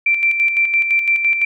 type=tone with tremolo; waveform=sine; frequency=2349 Hz; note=D7; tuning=in tune; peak=-11 dBFS; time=0.06-1.45 s; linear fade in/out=5 ms; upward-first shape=square; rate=5.9 Hz; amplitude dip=50%; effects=none